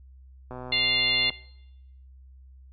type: click train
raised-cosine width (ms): 1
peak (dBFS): -25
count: 101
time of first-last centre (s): 0.51-1.304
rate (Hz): 126
type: harmonic tone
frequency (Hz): 698.5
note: F5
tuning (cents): 0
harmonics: 3 / 4 / 5 / 6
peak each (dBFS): -27 / -27 / -27 / -27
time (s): 0.72-1.3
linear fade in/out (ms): 5
effects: noise-tail reverb RT60 0.8 s tail -19 dB re dry + added 65 Hz sine -47 dBFS peak until 2.72 s